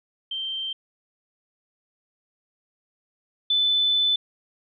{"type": "tone pair in turn", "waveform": "sine", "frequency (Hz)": [3136, 3508], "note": ["G7", "A7"], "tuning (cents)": [0, -6], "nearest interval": "major second", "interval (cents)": 194, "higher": "second", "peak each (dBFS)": [-27, -18], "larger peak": "second", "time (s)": [[0.31, 0.73], [3.5, 4.16]], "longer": "second", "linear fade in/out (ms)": 5, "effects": []}